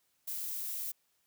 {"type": "noise", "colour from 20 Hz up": "violet", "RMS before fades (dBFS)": -38, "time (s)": [0.27, 0.92], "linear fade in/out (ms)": 10, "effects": ["white hiss -75 dBFS RMS until 1.26 s"]}